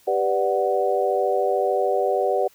sine chord, G major seventh, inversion none, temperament equal, 392 / 493.9 / 587.3 / 740 Hz, G4 / B4 / D5 / F#5, 0 / 0 / 0 / 0 cents, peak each -24 dBFS, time 0.07-2.48 s, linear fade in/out 10 ms, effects white hiss -56 dBFS RMS until 2.54 s

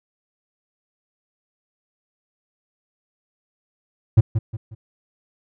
triangle tone with echo, 110 Hz, A2, in tune, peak -5 dBFS, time 4.17-4.21 s, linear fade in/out 10 ms, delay 180 ms, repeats 3, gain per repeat -9 dB, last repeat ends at 4.75 s, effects none

